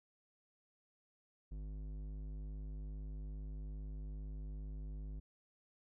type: tone with low-pass filter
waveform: square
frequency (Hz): 51.2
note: G#1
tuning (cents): -24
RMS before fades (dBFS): -45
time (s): 1.51-5.2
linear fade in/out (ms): 10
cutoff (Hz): 250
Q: 0.62
effects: none